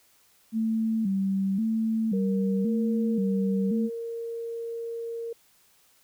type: tone with vibrato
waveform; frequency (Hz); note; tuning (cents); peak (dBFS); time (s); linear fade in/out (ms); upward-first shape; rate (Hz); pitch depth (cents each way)
sine; 207.7; G#3; 0; -23; 0.52-3.9; 50; square; 0.94; 120
type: tone with pitch glide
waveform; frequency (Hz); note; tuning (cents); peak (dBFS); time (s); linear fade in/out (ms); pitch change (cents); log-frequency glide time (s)
sine; 466.2 to 462.7; A#4 to A#4; 0 to -13; -31; 2.13-5.33; 5; -13; 2.75-3.7
effects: white hiss -62 dBFS RMS until 6.03 s